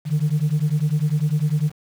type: beating tone pair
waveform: sine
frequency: 146.2 / 156.2 Hz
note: D3 / D#3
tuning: -7 / +7 cents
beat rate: 10 Hz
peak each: -19 dBFS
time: 0.05-1.72 s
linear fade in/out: 50 ms
effects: tanh soft clip ceiling -13 dBFS + 7-bit